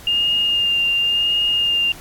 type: tone with vibrato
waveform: sine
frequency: 2817 Hz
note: F7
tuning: 14 cents sharp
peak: -15 dBFS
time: 0.07-1.92 s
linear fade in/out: 2 ms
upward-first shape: sine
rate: 0.93 Hz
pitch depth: 17 cents each way
effects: pink hiss -40 dBFS RMS until 2 s + AAC 64 kbps